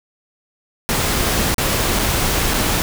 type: noise with dropouts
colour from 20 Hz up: pink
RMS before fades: -18 dBFS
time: 0.89-2.82 s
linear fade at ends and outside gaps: 0 ms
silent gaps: 1.544-1.582 / 1.989-1.993 / 2.537-2.541 s
effects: none